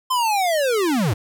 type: linear sweep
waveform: square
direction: down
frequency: 1046.5 to 87.31 Hz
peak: -18 dBFS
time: 0.1-1.14 s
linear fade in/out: 10 ms
effects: none